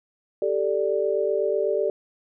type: chord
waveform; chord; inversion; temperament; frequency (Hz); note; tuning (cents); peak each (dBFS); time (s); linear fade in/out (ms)
sine; G suspended second; none; equal; 392 / 440 / 587.3; G4 / A4 / D5; 0 / 0 / 0; -25; 0.42-1.9; 2
effects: none